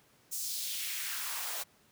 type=noise with high-pass filter sweep; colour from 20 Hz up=white; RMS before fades=-37 dBFS; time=0.31-1.64 s; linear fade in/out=20 ms; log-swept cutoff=6900 to 560 Hz; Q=1.6; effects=pink hiss -65 dBFS RMS until 1.91 s + high-pass 100 Hz 12 dB/octave